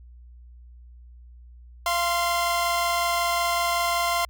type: tone pair together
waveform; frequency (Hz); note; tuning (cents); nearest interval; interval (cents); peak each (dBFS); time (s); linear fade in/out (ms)
sawtooth; 689.2 / 1046.5; F5 / C6; -23 / 0; perfect fifth; 723; -21; 1.86-4.25; 2
effects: added 60 Hz sine -44 dBFS peak until 4.29 s